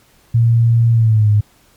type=tone with pitch glide; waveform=sine; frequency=116.2 to 104.73 Hz; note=A#2 to G#2; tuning=-5 to +15 cents; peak=-8 dBFS; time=0.34-1.41 s; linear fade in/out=10 ms; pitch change=-180 cents; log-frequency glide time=0.92-1.3 s; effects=pink hiss -52 dBFS RMS until 1.76 s + MP3 96 kbps